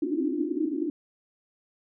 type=band-pass noise; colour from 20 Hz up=pink; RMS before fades=-28 dBFS; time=0.02-0.9 s; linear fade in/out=2 ms; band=270 to 350 Hz; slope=96 dB/octave; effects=none